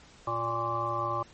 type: harmonic tone with a mistuned harmonic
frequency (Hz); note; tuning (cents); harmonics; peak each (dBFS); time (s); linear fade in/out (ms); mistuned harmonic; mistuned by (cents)
116.54; A#2; 0; 1 / 3 / 5 / 7 / 9 / 10; -38 / -39 / -36 / -37 / -33 / -32; 0.27-1.23; 5; 10; -17
effects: pink hiss -55 dBFS RMS until 1.33 s + MP3 32 kbps